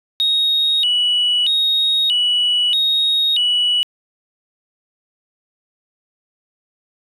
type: tone with vibrato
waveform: sine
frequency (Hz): 3322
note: G#7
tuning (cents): 0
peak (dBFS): -12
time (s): 0.2-3.83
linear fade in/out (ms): 0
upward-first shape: square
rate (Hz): 0.79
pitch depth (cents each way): 210
effects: tanh soft clip ceiling -10 dBFS + 9-bit